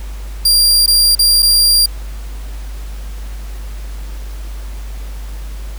sawtooth tone with dropouts, 4765 Hz, D8, 24 cents sharp, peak -5 dBFS, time 0.45-1.86 s, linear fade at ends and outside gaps 5 ms, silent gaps 0.862-0.877 / 1.152-1.191 / 1.423-1.427 s, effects added 50 Hz sine -23 dBFS peak until 5.78 s + pink hiss -39 dBFS RMS until 5.78 s

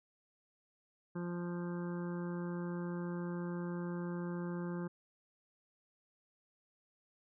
harmonic tone, 174.61 Hz, F3, in tune, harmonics 1 / 2 / 3 / 5 / 6 / 7 / 8 / 9, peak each -38 / -43 / -50 / -54 / -55 / -56 / -59 / -55 dBFS, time 1.15-4.88 s, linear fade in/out 10 ms, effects none

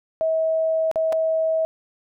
sine tone with dropouts, 643 Hz, E5, 43 cents flat, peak -18 dBFS, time 0.21-1.65 s, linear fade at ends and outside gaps 0 ms, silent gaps 0.914-0.958 / 1.124-1.128 s, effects none

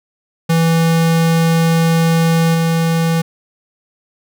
square tone with level steps, 164.81 Hz, E3, in tune, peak -11 / -13 dBFS, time 0.49-3.22 s, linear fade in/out 10 ms, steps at 2.54 s, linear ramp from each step 10 ms, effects none

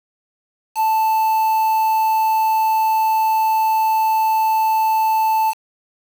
triangle tone with quantisation, 880 Hz, A5, in tune, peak -12 dBFS, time 0.75-5.54 s, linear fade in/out 50 ms, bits 5, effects none

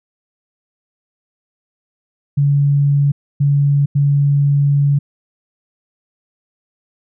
sine tone bursts at uneven times, 142.2 Hz, C#3, 45 cents sharp, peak -10 dBFS, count 3, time 2.37-3.12 / 3.4-3.86 / 3.95-4.99 s, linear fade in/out 10 ms, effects none

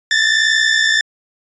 sawtooth tone pair together, 1741.6 / 1803 Hz, A6 / A6, -18 / +42 cents, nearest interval minor second, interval 60 cents, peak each -11 dBFS, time 0.11-1.01 s, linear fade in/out 2 ms, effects resampled to 16000 Hz

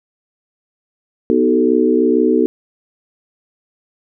sine chord, B dominant seventh, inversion none, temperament equal with one note detuned, 246.9 / 311.1 / 377.8 / 440 Hz, B3 / D#4 / F#4 / A4, 0 / 0 / +36 / 0 cents, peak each -16 dBFS, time 1.3-2.46 s, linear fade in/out 0 ms, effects none

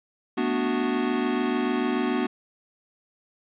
square chord, B minor seventh, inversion third, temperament equal, 220 / 246.9 / 293.7 / 370 Hz, A3 / B3 / D4 / F#4, 0 / 0 / 0 / 0 cents, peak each -33 / -27 / -30 / -29 dBFS, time 0.37-2.27 s, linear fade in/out 10 ms, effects resampled to 8000 Hz + 9-bit

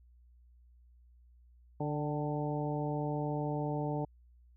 harmonic tone with a mistuned harmonic, 147.7 Hz, D3, 10 cents sharp, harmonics 1 / 2 / 3 / 4 / 5 / 6, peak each -35 / -38 / -40 / -41 / -42 / -43 dBFS, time 1.8-4.05 s, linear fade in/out 5 ms, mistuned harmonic 5, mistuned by +49 cents, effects added 60 Hz sine -58 dBFS peak until 4.56 s

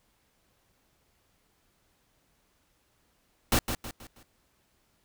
pink noise with echo, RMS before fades -23 dBFS, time 3.52-3.59 s, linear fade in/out 2 ms, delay 160 ms, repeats 4, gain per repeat -8 dB, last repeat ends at 4.23 s, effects pink hiss -70 dBFS RMS until 5.04 s

